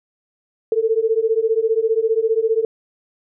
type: beating tone pair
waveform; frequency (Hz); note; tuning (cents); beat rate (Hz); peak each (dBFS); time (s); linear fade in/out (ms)
sine; 440 / 455; A4 / A#4; 0 / -42; 15; -18 / -18; 0.72-2.65; 2
effects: none